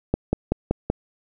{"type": "click train", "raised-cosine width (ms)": 2, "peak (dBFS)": -6, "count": 5, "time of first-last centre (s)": [0.14, 0.9], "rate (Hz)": 5.26, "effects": []}